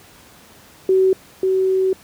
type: tone pair in turn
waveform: sine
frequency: 378.2 / 378.2 Hz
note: F#4 / F#4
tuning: +38 / +38 cents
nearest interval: unison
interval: 0 cents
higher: neither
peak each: -11 / -14 dBFS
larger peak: first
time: 0.89-1.13 / 1.43-1.93 s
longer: second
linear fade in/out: 2 ms
effects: pink hiss -46 dBFS RMS until 2.03 s + high-pass 80 Hz 12 dB/octave